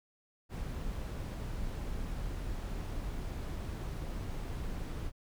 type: noise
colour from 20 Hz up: brown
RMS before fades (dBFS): -38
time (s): 0.49-5.12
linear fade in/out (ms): 50
effects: none